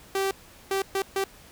sawtooth tone bursts at uneven times, 388.7 Hz, G4, 15 cents flat, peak -20 dBFS, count 4, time 0.15-0.31 / 0.71-0.82 / 0.95-1.02 / 1.16-1.24 s, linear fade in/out 2 ms, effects pink hiss -51 dBFS RMS until 1.51 s

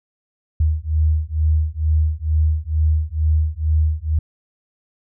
sine beating tone pair, 76.8 / 79 Hz, D#2 / D#2, -22 / +27 cents, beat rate 2.2 Hz, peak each -18 dBFS, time 0.6-4.19 s, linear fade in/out 5 ms, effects none

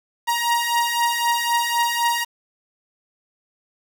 sawtooth beating tone pair, 941 / 944.9 Hz, A#5 / A#5, +16 / +23 cents, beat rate 3.9 Hz, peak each -19 / -17 dBFS, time 0.27-2.25 s, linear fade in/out 20 ms, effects 7-bit

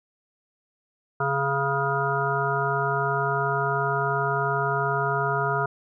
harmonic tone with a mistuned harmonic, 138.59 Hz, C#3, in tune, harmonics 1 / 3 / 5 / 7 / 9 / 10, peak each -29 / -29 / -29 / -29 / -29 / -29 dBFS, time 1.2-5.66 s, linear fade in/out 5 ms, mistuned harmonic 10, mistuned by +40 cents, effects none

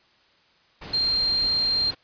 sine tone in noise, 4186 Hz, C8, in tune, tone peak -20 dBFS, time 0.93-1.91 s, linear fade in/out 10 ms, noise pink, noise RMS -38 dBFS, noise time 0.81-1.95 s, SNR +15 dB, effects white hiss -60 dBFS RMS until 2.03 s + resampled to 11025 Hz

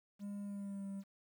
triangle tone with pitch glide, 202.4 to 196.41 Hz, G#3 to G3, -44 to +4 cents, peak -39 dBFS, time 0.19-1.04 s, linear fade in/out 50 ms, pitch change -52 cents, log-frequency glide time 0.44-0.87 s, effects 11-bit

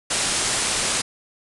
white low-pass noise, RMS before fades -23 dBFS, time 0.1-1.02 s, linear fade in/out 10 ms, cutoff 10000 Hz, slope 96 dB/octave, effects none

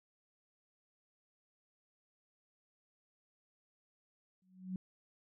sine tone with exponential growth, 185.8 Hz, F#3, 7 cents sharp, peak -34 dBFS, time 4.42-4.76 s, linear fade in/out 2 ms, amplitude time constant 73 ms, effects none

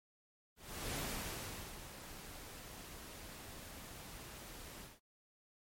pink noise with ADSR envelope, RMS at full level -40 dBFS, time 0.56-5 s, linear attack 390 ms, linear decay 810 ms, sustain -11 dB, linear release 180 ms, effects MP3 64 kbps

